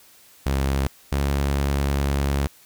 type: tone pair in turn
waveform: sawtooth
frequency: 68 / 69.87 Hz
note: C#2 / C#2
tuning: -33 / +14 cents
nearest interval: unison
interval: 47 cents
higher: second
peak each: -16 dBFS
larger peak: neither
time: 0.46-0.87 / 1.12-2.47 s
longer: second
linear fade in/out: 0 ms
effects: white hiss -52 dBFS RMS until 2.65 s